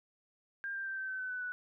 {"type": "tone with pitch steps", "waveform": "sine", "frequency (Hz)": [1600, 1582.5, 1565.3, 1548.2, 1531.3, 1514.6, 1498, 1481.7], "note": ["G6", "G6", "G6", "G6", "G6", "F#6", "F#6", "F#6"], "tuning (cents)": [35, 16, -3, -22, -41, 40, 21, 2], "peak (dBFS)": -36, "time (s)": [0.64, 1.52], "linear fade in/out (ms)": 0, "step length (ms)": 110, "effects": []}